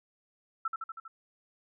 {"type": "tone with echo", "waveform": "sine", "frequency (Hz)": 1329, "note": "E6", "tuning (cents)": 14, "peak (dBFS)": -28, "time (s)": [0.65, 0.68], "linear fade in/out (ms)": 5, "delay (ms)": 80, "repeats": 5, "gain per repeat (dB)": -3, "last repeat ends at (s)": 1.08, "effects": []}